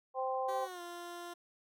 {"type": "harmonic tone", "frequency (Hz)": 260.9, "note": "C4", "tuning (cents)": -5, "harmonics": [2, 3, 4], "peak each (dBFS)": [-36, -36, -40], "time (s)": [0.14, 0.68], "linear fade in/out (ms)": 50}
{"type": "tone with pitch glide", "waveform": "15% pulse", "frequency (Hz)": [385.7, 347.6], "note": ["G4", "F4"], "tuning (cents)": [-28, -8], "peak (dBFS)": -37, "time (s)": [0.48, 1.34], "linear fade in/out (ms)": 10, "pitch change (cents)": -180, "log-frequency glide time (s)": [0.61, 0.81]}
{"effects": []}